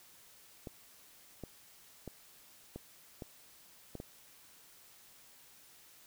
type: clicks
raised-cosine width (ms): 2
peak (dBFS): -29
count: 7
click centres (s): 0.672 / 1.437 / 2.077 / 2.76 / 3.222 / 3.953 / 4.001
effects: white hiss -60 dBFS RMS until 6.06 s